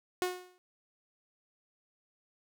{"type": "tone with exponential decay", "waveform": "sawtooth", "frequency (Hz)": 363.1, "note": "F#4", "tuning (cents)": -33, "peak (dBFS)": -23, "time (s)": [0.22, 0.58], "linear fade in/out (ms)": 0, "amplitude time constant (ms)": 77, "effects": []}